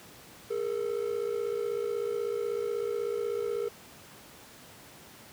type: ring-modulated tone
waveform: triangle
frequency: 440 Hz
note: A4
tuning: in tune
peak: -24 dBFS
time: 0.5-3.69 s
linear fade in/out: 10 ms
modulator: 28.1 Hz
effects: pink hiss -51 dBFS RMS until 5.32 s + high-pass 100 Hz 12 dB/octave